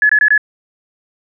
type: tone bursts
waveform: sine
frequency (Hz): 1705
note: G#6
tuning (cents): +45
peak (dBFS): -7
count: 4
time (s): 0.02-0.378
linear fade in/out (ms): 2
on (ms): 73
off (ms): 22
effects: none